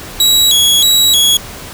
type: tone with vibrato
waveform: sawtooth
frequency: 3600 Hz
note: A7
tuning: 39 cents sharp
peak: -4 dBFS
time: 0.2-1.37 s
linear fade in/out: 2 ms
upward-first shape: square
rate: 1.6 Hz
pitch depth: 130 cents each way
effects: pink hiss -29 dBFS RMS until 1.73 s